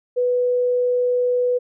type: tone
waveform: sine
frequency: 493.9 Hz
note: B4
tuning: in tune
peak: -16 dBFS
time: 0.16-1.59 s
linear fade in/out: 20 ms
effects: none